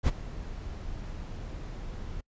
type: noise with ADSR envelope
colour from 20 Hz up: brown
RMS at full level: -20 dBFS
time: 0.03-2.21 s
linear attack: 49 ms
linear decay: 25 ms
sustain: -18 dB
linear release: 8 ms
effects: noise-tail reverb RT60 0.1 s tail -26 dB re dry + resampled to 16000 Hz